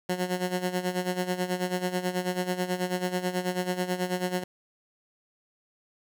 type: tone with tremolo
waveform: 15% pulse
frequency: 181.4 Hz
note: F#3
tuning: 34 cents flat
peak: -18 dBFS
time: 0.09-4.44 s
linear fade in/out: 5 ms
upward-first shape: sine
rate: 9.2 Hz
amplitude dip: 75%
effects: none